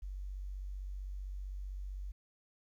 sine tone, 47.78 Hz, G1, 44 cents flat, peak -39 dBFS, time 0.02-2.12 s, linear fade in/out 10 ms, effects 12-bit

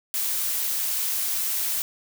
blue noise, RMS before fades -26 dBFS, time 0.14-1.82 s, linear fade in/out 0 ms, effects none

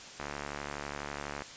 click train, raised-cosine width 0.5 ms, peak -22 dBFS, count 89, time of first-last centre 0.2-1.421 s, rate 72.1 Hz, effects white hiss -47 dBFS RMS until 1.56 s + resampled to 16000 Hz

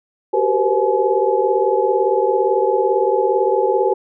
sine tone cluster, 378.2 / 396 / 470.2 / 515 / 850 Hz, F#4 / G4 / A#4 / C5 / G#5, +38 / +18 / +15 / -28 / +40 cents, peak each -20 dBFS, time 0.33-3.94 s, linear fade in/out 10 ms, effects none

